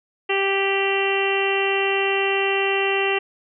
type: harmonic tone with a mistuned harmonic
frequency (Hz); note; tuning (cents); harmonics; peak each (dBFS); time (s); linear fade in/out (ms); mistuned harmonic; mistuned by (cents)
392; G4; 0; 1 / 2 / 3 / 4 / 5 / 6 / 7 / 8; -22 / -27 / -31 / -34 / -27 / -31 / -24 / -32; 0.29-3.19; 10; 8; -24
effects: none